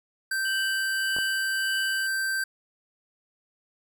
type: tone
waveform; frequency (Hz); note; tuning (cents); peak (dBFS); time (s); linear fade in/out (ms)
square; 1561; G6; -8; -26; 0.31-2.44; 5
type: tone with tremolo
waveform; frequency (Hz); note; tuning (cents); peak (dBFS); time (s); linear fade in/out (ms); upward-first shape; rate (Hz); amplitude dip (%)
triangle; 2973; F#7; +8; -28; 0.45-2.07; 5; triangle; 1.7; 70
type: clicks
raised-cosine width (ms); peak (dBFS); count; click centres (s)
1; -24; 2; 1.165 / 1.186
effects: none